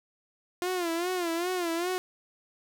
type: tone with vibrato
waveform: sawtooth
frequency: 349.2 Hz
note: F4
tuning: in tune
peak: -24 dBFS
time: 0.62-1.98 s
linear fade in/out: 0 ms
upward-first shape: sine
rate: 2.5 Hz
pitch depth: 100 cents each way
effects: none